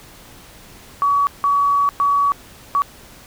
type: tone bursts at uneven times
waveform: sine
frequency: 1133 Hz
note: C#6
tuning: 37 cents sharp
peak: -13 dBFS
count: 4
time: 1.02-1.27 / 1.44-1.89 / 2-2.32 / 2.75-2.82 s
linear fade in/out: 0 ms
effects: pink hiss -43 dBFS RMS until 3.26 s